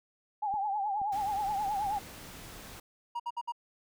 sine tone with vibrato, 815 Hz, G#5, 33 cents flat, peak -29 dBFS, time 0.42-1.99 s, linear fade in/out 10 ms, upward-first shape triangle, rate 9.4 Hz, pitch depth 110 cents each way
click train, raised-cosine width 3 ms, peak -36 dBFS, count 4, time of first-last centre 0.54-1.969 s, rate 2.1 Hz
pink noise, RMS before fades -47 dBFS, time 1.12-2.8 s, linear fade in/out 5 ms
triangle tone bursts, 950 Hz, A#5, 33 cents sharp, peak -30 dBFS, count 4, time 3.15-3.522 s, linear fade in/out 10 ms, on 48 ms, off 60 ms
effects none

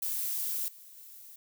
violet noise with level steps, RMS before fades -33 / -52 / -50 dBFS, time 0.02-1.36 s, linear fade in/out 5 ms, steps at 0.68 / 0.97 s, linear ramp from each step 2 ms, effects none

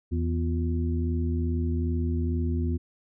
harmonic tone with a mistuned harmonic, 82.41 Hz, E2, in tune, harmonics 1 / 2 / 3 / 4, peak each -25 / -36 / -31 / -36 dBFS, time 0.11-2.78 s, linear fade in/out 20 ms, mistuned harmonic 4, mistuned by +110 cents, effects none

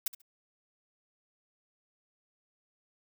blue noise with echo, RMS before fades -30 dBFS, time 0.06-0.08 s, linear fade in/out 5 ms, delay 69 ms, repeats 2, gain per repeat -15 dB, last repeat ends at 0.218 s, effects none

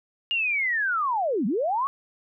sine linear two-way sweep, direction down then up, 2860 to 179.3 to 1139 Hz, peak -22 dBFS, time 0.31-1.87 s, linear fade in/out 0 ms, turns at 1.46 s, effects none

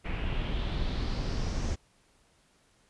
brown noise with low-pass filter sweep, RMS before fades -31 dBFS, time 0.04-1.76 s, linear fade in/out 20 ms, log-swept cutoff 2500 to 6500 Hz, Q 3.4, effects pink hiss -66 dBFS RMS until 2.89 s + resampled to 24000 Hz

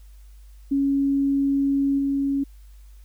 sine tone with level steps, 277.2 Hz, C#4, in tune, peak -18 / -20 dBFS, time 0.71-2.44 s, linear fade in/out 10 ms, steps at 1.98 s, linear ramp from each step 10 ms, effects added 50 Hz sine -43 dBFS peak until 3.04 s + white hiss -62 dBFS RMS until 3.04 s

